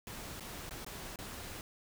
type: noise with dropouts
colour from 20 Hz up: pink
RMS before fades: -45 dBFS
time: 0.07-1.61 s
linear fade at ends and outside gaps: 1 ms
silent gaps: 0.398-0.406 / 0.694-0.709 / 0.847-0.864 / 1.159-1.188 s
effects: none